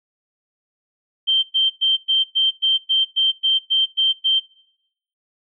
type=tone bursts; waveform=sine; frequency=3136 Hz; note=G7; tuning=in tune; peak=-14 dBFS; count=12; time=1.27-4.4 s; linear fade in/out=20 ms; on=160 ms; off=110 ms; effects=noise-tail reverb RT60 0.8 s tail -21 dB re dry